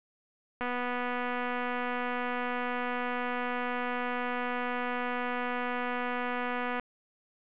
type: click train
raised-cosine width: 0.5 ms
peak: -19 dBFS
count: 1523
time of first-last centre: 0.61-6.797 s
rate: 246 Hz
effects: resampled to 8000 Hz + 10-bit